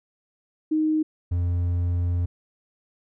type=tone pair in turn; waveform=sine / triangle; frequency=311.1 / 87.58 Hz; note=D#4 / F2; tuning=0 / +5 cents; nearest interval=octave + minor seventh; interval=2195 cents; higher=first; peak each=-19 dBFS; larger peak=neither; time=0.71-1.03 / 1.31-2.26 s; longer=second; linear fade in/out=10 ms; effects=none